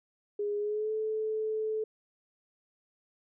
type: tone with pitch glide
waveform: sine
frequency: 412.5 to 435 Hz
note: G#4 to A4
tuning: -12 to -20 cents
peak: -29 dBFS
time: 0.39-1.84 s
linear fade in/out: 5 ms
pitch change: +92 cents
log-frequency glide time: 0.58-0.92 s
effects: none